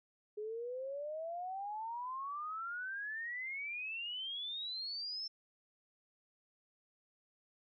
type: exponential sweep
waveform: sine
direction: up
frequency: 415.3 to 5370 Hz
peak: -39 dBFS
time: 0.37-5.28 s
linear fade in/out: 10 ms
effects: none